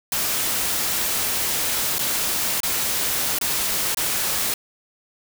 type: noise with dropouts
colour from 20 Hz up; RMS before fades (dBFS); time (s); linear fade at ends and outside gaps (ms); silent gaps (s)
white; -23; 0.12-4.54; 2; 1.984-1.991 / 2.604-2.632 / 3.387-3.412 / 3.947-3.971
effects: none